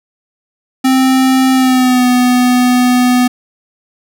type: tone with pitch glide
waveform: square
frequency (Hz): 261.6 to 248.6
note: C4 to B3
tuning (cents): 0 to +12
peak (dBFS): -8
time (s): 0.84-3.28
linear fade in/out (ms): 10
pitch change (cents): -88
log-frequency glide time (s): 1.53-2.07
effects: none